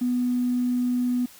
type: tone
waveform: triangle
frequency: 246.9 Hz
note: B3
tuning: in tune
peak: -17 dBFS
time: 0.01-1.26 s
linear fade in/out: 10 ms
effects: tanh soft clip ceiling -19 dBFS + white hiss -49 dBFS RMS until 1.39 s